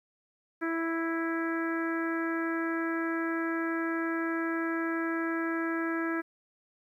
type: harmonic tone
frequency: 329.6 Hz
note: E4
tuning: in tune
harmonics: 1 / 2 / 3 / 4 / 5 / 6 / 7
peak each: -30 / -41 / -43 / -38 / -36 / -43 / -48 dBFS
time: 0.61-6.22 s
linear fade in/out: 20 ms
effects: 11-bit

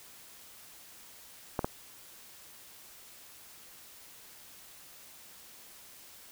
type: clicks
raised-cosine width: 1 ms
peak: -15 dBFS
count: 2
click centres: 1.592 / 1.645 s
effects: white hiss -53 dBFS RMS until 6.31 s

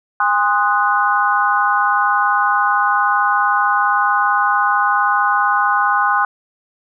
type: chord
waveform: sine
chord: Ab dominant seventh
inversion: none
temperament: equal with one note detuned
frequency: 815.4 / 1046.5 / 1244.5 / 1480 Hz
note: Ab5 / C6 / Eb6 / Gb6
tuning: -32 / 0 / 0 / 0 cents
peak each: -18 dBFS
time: 0.2-6.25 s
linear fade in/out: 2 ms
effects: none

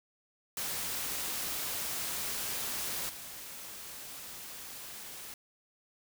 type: noise with level steps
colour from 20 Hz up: white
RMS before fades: -36 / -45 dBFS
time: 0.57-5.34 s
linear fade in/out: 2 ms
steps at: 3.09 s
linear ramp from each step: 5 ms
effects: none

